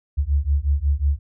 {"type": "beating tone pair", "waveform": "sine", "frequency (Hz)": [68.7, 74.2], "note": ["C#2", "D2"], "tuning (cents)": [-15, 18], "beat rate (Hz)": 5.5, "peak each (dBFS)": -20, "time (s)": [0.17, 1.19], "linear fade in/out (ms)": 20, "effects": []}